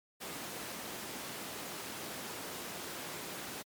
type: high-pass noise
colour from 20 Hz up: pink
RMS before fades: -43 dBFS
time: 0.2-3.63 s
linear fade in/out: 20 ms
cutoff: 190 Hz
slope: 12 dB/octave
effects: MP3 96 kbps